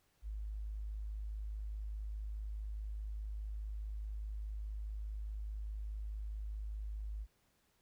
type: tone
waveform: sine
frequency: 52.4 Hz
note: G#1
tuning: 16 cents sharp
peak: -39 dBFS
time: 0.22-7.27 s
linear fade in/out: 50 ms
effects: pink hiss -75 dBFS RMS until 7.81 s